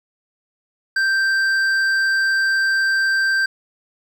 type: tone with hard clipping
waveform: sine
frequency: 1568 Hz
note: G6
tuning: in tune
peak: -17 dBFS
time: 0.96-3.46 s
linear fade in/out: 5 ms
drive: 7 dB
effects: none